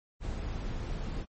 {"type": "noise", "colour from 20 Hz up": "brown", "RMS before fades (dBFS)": -35, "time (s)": [0.2, 1.26], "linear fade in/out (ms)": 50, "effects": ["MP3 32 kbps"]}